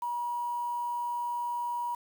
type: tone with quantisation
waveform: sine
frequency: 960 Hz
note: B5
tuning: 49 cents flat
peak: -30 dBFS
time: 0.02-1.95 s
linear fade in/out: 5 ms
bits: 8
effects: none